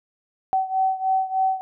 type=beating tone pair; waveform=sine; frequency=760 / 763.3 Hz; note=F#5 / G5; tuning=+46 / -46 cents; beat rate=3.3 Hz; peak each=-21 / -24 dBFS; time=0.53-1.61 s; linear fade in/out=0 ms; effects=none